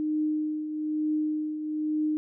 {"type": "tone with tremolo", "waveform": "sine", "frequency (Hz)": 306.3, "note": "D#4", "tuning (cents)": -27, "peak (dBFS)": -23, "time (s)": [0, 2.17], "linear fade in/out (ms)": 0, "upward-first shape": "triangle", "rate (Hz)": 1.1, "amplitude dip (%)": 60, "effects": []}